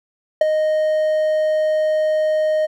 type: tone with ADSR envelope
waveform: triangle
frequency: 620 Hz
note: D#5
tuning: 6 cents flat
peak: -5 dBFS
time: 0.41-2.67 s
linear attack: 4 ms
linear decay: 18 ms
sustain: -8 dB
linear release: 23 ms
effects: none